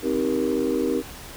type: chord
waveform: sine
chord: C minor seventh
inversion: none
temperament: just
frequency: 261.6 / 314 / 392.4 / 470.9 Hz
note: C4 / Eb4 / G4 / Bb4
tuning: 0 / +16 / +2 / +18 cents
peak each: -25 dBFS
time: 0.02-1.03 s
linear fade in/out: 50 ms
effects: tanh soft clip ceiling -14 dBFS + pink hiss -40 dBFS RMS until 1.36 s